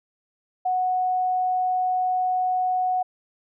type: tone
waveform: sine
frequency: 737 Hz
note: F#5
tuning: 7 cents flat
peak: -20 dBFS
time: 0.65-3.03 s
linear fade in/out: 10 ms
effects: none